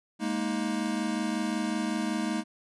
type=chord; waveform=square; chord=Ab suspended second; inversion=none; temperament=equal with one note detuned; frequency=207.7 / 233.1 / 313.8 Hz; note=Ab3 / Bb3 / Eb4; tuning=0 / 0 / +15 cents; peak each=-33 dBFS; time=0.19-2.44 s; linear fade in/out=50 ms; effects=resampled to 24000 Hz